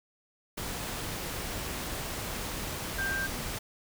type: tone in noise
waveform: sine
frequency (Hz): 1575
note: G6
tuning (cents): +8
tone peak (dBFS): -30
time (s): 2.98-3.27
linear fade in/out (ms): 10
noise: pink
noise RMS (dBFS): -36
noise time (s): 0.57-3.59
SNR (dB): +3
effects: none